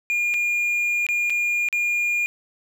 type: tone with dropouts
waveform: triangle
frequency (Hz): 2420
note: D#7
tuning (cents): -49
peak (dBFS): -18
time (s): 0.1-2.26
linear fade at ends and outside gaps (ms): 0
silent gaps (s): 0.339-0.342 / 1.066-1.088 / 1.298-1.303 / 1.687-1.727
effects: none